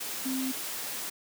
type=tone in noise; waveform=sine; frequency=261.9 Hz; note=C4; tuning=2 cents sharp; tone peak=-29 dBFS; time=0.25-0.52 s; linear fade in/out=10 ms; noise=white; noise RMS=-36 dBFS; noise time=0-1.1 s; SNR=+4 dB; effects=high-pass 150 Hz 12 dB/octave